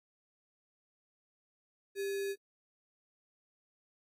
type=tone with sample-and-hold; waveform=sine; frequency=395.7 Hz; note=G4; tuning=16 cents sharp; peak=-33 dBFS; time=1.95-2.36 s; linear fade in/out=50 ms; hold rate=2100 Hz; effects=AAC 48 kbps